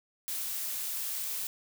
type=noise; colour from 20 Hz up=blue; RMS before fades=-35 dBFS; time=0.28-1.47 s; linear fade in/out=0 ms; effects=none